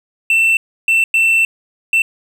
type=tone bursts at uneven times; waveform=triangle; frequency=2681 Hz; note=E7; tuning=29 cents sharp; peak=-8 dBFS; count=4; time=0.3-0.57 / 0.88-1.04 / 1.14-1.45 / 1.93-2.02 s; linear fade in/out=2 ms; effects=none